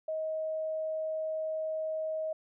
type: tone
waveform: sine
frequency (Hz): 631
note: D#5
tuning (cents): +24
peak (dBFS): -31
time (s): 0.08-2.33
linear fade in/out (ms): 5
effects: none